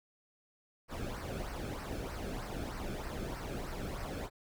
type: noise with flanger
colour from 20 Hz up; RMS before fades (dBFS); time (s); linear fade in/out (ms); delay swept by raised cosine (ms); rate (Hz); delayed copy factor
brown; -40; 0.88-4.3; 50; 0.28 to 1.06; 3.2; -0.65
effects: none